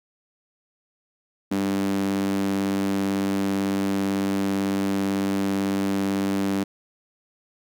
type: tone with high-pass filter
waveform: sawtooth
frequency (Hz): 98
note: G2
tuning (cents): 0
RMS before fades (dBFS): -24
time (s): 1.51-6.64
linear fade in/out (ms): 10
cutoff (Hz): 240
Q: 8.2
effects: none